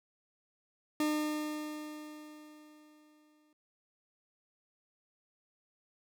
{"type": "tone with exponential decay", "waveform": "40% pulse", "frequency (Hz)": 303.2, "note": "D#4", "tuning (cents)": -45, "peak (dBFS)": -27, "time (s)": [1, 3.53], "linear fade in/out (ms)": 2, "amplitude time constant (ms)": 550, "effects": []}